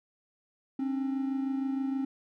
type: tone pair together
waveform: triangle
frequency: 267.3 / 293.7 Hz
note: C4 / D4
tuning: +37 / 0 cents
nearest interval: major second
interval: 163 cents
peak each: -27 / -36 dBFS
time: 0.79-2.05 s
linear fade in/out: 5 ms
effects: none